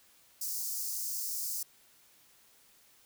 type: high-pass noise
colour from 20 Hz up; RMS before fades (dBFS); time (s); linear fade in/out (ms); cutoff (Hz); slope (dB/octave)
white; -36; 0.41-1.63; 5; 4900; 48
effects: white hiss -63 dBFS RMS until 3.05 s